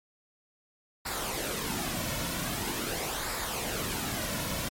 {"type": "noise with flanger", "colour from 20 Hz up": "pink", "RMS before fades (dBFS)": -33, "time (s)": [1.05, 4.69], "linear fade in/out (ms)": 10, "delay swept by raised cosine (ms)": [0.32, 2.52], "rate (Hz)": 0.44, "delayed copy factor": -0.55, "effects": ["MP3 64 kbps"]}